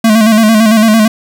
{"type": "tone with vibrato", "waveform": "square", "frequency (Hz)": 219.6, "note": "A3", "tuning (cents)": -3, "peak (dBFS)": -5, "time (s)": [0.04, 1.08], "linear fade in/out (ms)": 5, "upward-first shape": "square", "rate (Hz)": 8.9, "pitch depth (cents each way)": 52, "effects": []}